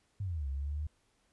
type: exponential two-way sweep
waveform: sine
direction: down then up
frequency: 103.83 to 67 to 77 Hz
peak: -33 dBFS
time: 0.2-0.87 s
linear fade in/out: 5 ms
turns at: 0.48 s
effects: pink hiss -73 dBFS RMS until 1.32 s + resampled to 24000 Hz